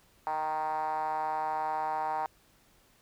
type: tone with band-pass filter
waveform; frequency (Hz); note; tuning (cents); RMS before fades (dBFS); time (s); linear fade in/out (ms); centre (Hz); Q
5% pulse; 155.56; D#3; 0; -32; 0.27-2.26; 0; 850; 9.9
effects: pink hiss -64 dBFS RMS until 3.01 s